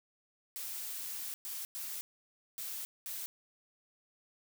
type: noise bursts at uneven times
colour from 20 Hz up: blue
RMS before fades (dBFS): -41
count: 5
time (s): 0.56-1.34 / 1.45-1.65 / 1.75-2.01 / 2.58-2.85 / 3.06-3.26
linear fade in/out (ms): 0
effects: none